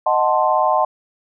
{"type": "chord", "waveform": "sine", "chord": "D# diminished seventh", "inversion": "none", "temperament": "equal", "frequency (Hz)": [622.3, 740, 880, 1046.5], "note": ["D#5", "F#5", "A5", "C6"], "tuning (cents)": [0, 0, 0, 0], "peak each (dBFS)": -19, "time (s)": [0.06, 0.85], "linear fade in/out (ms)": 5, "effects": []}